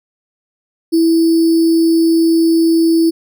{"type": "tone with sample-and-hold", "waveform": "sine", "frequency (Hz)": 329, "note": "E4", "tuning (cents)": -3, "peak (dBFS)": -8, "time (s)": [0.92, 3.11], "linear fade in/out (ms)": 20, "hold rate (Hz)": 4900, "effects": []}